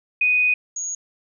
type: tone pair in turn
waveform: sine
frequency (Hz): 2489 / 6664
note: D#7 / G#8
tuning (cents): 0 / +5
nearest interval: octave + perfect fourth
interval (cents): 1705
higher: second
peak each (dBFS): -15 / -25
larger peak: first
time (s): 0.21-0.54 / 0.76-0.95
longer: first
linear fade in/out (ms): 5
effects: none